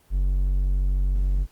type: tone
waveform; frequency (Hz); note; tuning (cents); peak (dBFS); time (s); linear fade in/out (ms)
triangle; 46.79; F#1; +20; -17; 0.1-1.47; 50
effects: pink hiss -59 dBFS RMS until 1.51 s + Opus 32 kbps